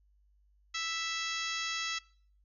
harmonic tone, 659.3 Hz, E5, in tune, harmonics 2 / 3 / 4 / 5 / 6 / 7 / 8 / 9 / 10, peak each -41 / -40 / -41 / -41 / -42 / -45 / -43 / -49 / -45 dBFS, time 0.74-1.99 s, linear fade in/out 10 ms, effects noise-tail reverb RT60 0.5 s tail -22 dB re dry + added 50 Hz sine -64 dBFS peak until 2.44 s

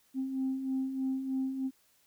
sine beating tone pair, 261.6 / 264.8 Hz, C4 / C4, 0 / +21 cents, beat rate 3.2 Hz, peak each -38 / -30 dBFS, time 0.14-1.71 s, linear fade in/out 50 ms, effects tanh soft clip ceiling -25 dBFS + white hiss -68 dBFS RMS until 2.06 s

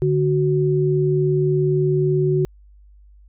sine tone pair together, 147 / 370.4 Hz, D3 / F#4, +2 / +2 cents, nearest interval octave + major third, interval 1600 cents, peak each -18 dBFS, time 0.02-2.45 s, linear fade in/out 0 ms, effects added 50 Hz sine -45 dBFS peak until 3.28 s

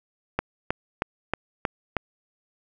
click train, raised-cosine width 0.5 ms, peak -8 dBFS, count 6, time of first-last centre 0.39-1.967 s, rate 3.17 Hz, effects none

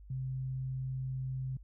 sine tone, 130.81 Hz, C3, in tune, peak -34 dBFS, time 0.1-1.57 s, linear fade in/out 5 ms, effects added 50 Hz sine -50 dBFS peak until 1.63 s

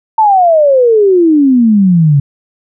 sine exponential sweep, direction down, 901 to 137.4 Hz, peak -4 dBFS, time 0.18-2.2 s, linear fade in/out 5 ms, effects none

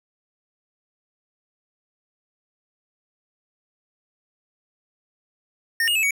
square tone with pitch steps, 1829 / 2857 / 2603 / 2248 Hz, A#6 / F7 / E7 / C#7, -33 / +39 / -22 / +24 cents, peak -19 dBFS, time 5.8-6.108 s, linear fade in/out 2 ms, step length 77 ms, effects none

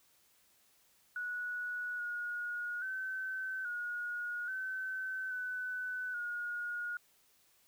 sine tone with pitch steps, 1467 / 1443 / 1532 / 1444 / 1529 / 1501 / 1438 Hz, F#6 / F#6 / G6 / F#6 / G6 / F#6 / F#6, -15 / -44 / -40 / -43 / -44 / +24 / -50 cents, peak -36 dBFS, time 1.16-6.97 s, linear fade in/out 2 ms, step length 830 ms, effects white hiss -69 dBFS RMS until 7.67 s

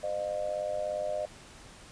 sine tone with amplitude modulation, 609 Hz, D#5, 37 cents flat, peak -26 dBFS, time 0.03-1.26 s, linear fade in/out 10 ms, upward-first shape sine, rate 97 Hz, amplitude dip 85%, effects pink hiss -51 dBFS RMS until 1.91 s + resampled to 22050 Hz

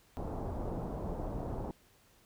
pink low-pass noise, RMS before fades -38 dBFS, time 0.17-1.71 s, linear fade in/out 0 ms, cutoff 880 Hz, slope 24 dB/octave, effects pink hiss -65 dBFS RMS until 2.25 s

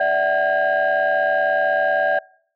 sine tone cluster, 586 / 656 / 752 / 1618 Hz, D5 / E5 / F#5 / G#6, -4 / -9 / +28 / -46 cents, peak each -20 dBFS, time 0-2.19 s, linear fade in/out 5 ms, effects noise-tail reverb RT60 0.6 s tail -26 dB re dry + tanh soft clip ceiling -10 dBFS

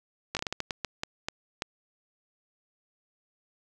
slowing click train, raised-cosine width 0.2 ms, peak -13 dBFS, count 12, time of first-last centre 0.35-1.621 s, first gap 18 ms, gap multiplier 1.34, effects none

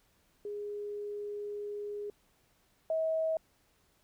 sine tone pair in turn, 412.8 / 641.5 Hz, G#4 / E5, -10 / -47 cents, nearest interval minor sixth, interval 763 cents, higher second, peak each -36 / -28 dBFS, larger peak second, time 0.45-2.1 / 2.9-3.37 s, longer first, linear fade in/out 2 ms, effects pink hiss -70 dBFS RMS until 4.03 s

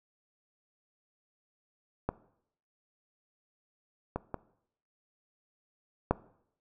clicks, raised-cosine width 1 ms, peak -15 / -18 / -20 / -10 dBFS, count 4, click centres 2.09 / 4.16 / 4.343 / 6.11 s, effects noise-tail reverb RT60 0.7 s tail -19 dB re dry

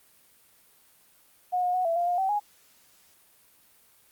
sine tone with pitch steps, 725 / 719 / 735 / 667 / 697 / 709 / 767 / 829 Hz, F#5 / F#5 / F#5 / E5 / F5 / F5 / G5 / G#5, -35 / -50 / -12 / +20 / -4 / +26 / -38 / -3 cents, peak -23 dBFS, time 1.52-2.4 s, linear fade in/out 20 ms, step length 110 ms, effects white hiss -60 dBFS RMS until 4.11 s + Opus 32 kbps

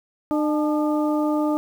harmonic tone with a mistuned harmonic, 302.3 Hz, D#4, 50 cents flat, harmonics 1 / 2 / 3 / 4, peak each -20 / -26 / -30 / -32 dBFS, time 0.31-1.57 s, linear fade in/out 0 ms, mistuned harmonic 3, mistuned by -69 cents, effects 8-bit

